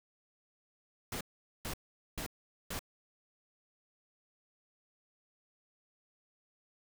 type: noise bursts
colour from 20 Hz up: pink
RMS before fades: -39 dBFS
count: 4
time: 1.12-2.792 s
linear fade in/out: 2 ms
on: 88 ms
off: 440 ms
effects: none